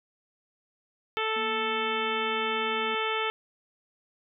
harmonic tone, 440 Hz, A4, in tune, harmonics 1 / 2 / 3 / 4 / 5 / 6 / 7 / 8, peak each -32 / -34 / -32 / -38 / -35 / -36 / -36 / -40 dBFS, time 1.17-3.3 s, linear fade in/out 0 ms
sine tone with pitch glide, 233.1 to 229.4 Hz, A#3 to A#3, 0 to -28 cents, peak -39 dBFS, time 1.36-2.95 s, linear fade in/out 5 ms, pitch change -28 cents, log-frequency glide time 1.47-2.35 s
effects none

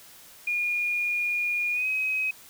sine tone with pitch glide, 2432 to 2534 Hz, D#7 to D#7, -40 to +31 cents, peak -24 dBFS, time 0.47-2.31 s, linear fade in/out 5 ms, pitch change +71 cents, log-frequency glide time 1.72-1.87 s, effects white hiss -50 dBFS RMS until 2.49 s

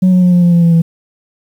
sine tone with pitch steps, 185 / 182.14 / 179.32 / 176.54 / 173.81 / 171.12 / 168.47 / 165.87 Hz, F#3 / F#3 / F3 / F3 / F3 / F3 / E3 / E3, 0 / -27 / +46 / +19 / -8 / -35 / +38 / +11 cents, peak -3 dBFS, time 0.02-0.82 s, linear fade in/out 10 ms, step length 100 ms, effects tanh soft clip ceiling -4 dBFS + 7-bit

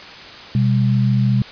sine tone pair together, 125.9 / 199.85 Hz, B2 / G3, +34 / +34 cents, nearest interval minor sixth, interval 800 cents, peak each -14 / -18 dBFS, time 0.55-1.42 s, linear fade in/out 2 ms, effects white hiss -36 dBFS RMS until 1.51 s + resampled to 11025 Hz

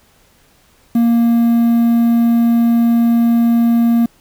triangle tone with quantisation, 233.5 Hz, A#3, 3 cents sharp, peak -7 dBFS, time 0.95-4.06 s, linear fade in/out 5 ms, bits 6, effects pink hiss -52 dBFS RMS until 4.2 s

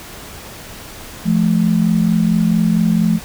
sine tone pair together, 172.19 / 216.6 Hz, F3 / A3, -24 / -27 cents, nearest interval major third, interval 397 cents, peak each -14 / -14 dBFS, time 1.24-3.2 s, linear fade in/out 50 ms, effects pink hiss -34 dBFS RMS until 3.24 s

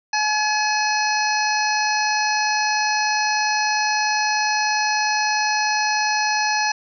harmonic tone with a mistuned harmonic, 850 Hz, G#5, 40 cents sharp, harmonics 1 / 2 / 3 / 5 / 6 / 7, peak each -21 / -24 / -26 / -28 / -29 / -29 dBFS, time 0.13-6.72 s, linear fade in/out 5 ms, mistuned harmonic 7, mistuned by -18 cents, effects none

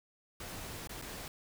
pink noise with dropouts, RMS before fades -44 dBFS, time 0.4-1.28 s, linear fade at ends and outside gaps 2 ms, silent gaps 0.874-0.893 / 1.016-1.022 s, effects none

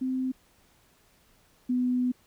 sine tone pair in turn, 259.1 / 249.6 Hz, C4 / B3, -17 / +19 cents, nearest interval minor second, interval 64 cents, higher first, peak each -26 / -23 dBFS, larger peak second, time 0.01-0.32 / 1.69-2.12 s, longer second, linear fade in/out 10 ms, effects pink hiss -63 dBFS RMS until 2.26 s

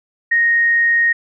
sine tone, 1864.7 Hz, A#6, in tune, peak -11 dBFS, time 0.31-1.13 s, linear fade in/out 10 ms, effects none

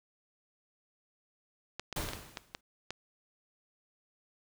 clicks, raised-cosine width 0.2 ms, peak -20 dBFS, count 7, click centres 1.796 / 1.927 / 2.088 / 2.134 / 2.372 / 2.549 / 2.906 s
pink noise with exponential decay, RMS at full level -34 dBFS, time 1.96-2.61 s, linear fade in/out 5 ms, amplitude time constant 140 ms
effects none

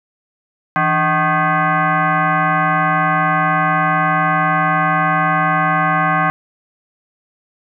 sine tone with frequency modulation, 164.81 Hz, E3, in tune, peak -12 dBFS, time 0.76-6.3 s, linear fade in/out 0 ms, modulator 462 Hz, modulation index 3.4, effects none

